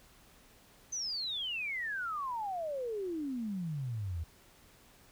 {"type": "exponential sweep", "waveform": "sine", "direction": "down", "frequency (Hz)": [6272, 77.4], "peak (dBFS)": -34, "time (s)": [0.92, 4.24], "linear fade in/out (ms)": 10, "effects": ["pink hiss -61 dBFS RMS until 5.11 s"]}